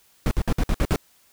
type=noise bursts; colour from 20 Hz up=brown; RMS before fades=-20 dBFS; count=7; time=0.26-0.959 s; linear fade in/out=0 ms; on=51 ms; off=57 ms; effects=white hiss -59 dBFS RMS until 1.32 s